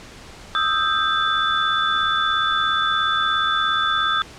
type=tone cluster; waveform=sine; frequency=1237 / 1314 / 1580 / 3494 Hz; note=D#6 / E6 / G6 / A7; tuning=-10 / -6 / +13 / -13 cents; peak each=-23 dBFS; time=0.55-4.22 s; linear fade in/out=0 ms; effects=pink hiss -41 dBFS RMS until 4.38 s + low-pass 7000 Hz 12 dB/octave